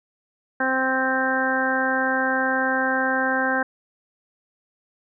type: harmonic tone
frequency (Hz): 261.6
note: C4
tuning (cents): 0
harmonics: 1 / 2 / 3 / 4 / 5 / 6 / 7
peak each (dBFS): -27 / -27 / -27 / -30 / -33 / -23 / -31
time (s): 0.6-3.63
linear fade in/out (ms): 5
effects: none